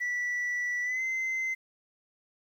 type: tone with pitch glide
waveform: sine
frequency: 1959 to 2066 Hz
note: B6 to C7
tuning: -15 to -22 cents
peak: -26 dBFS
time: 0-1.55 s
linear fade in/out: 20 ms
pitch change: +93 cents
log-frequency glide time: 0.83-1.02 s
effects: tanh soft clip ceiling -27 dBFS + 10-bit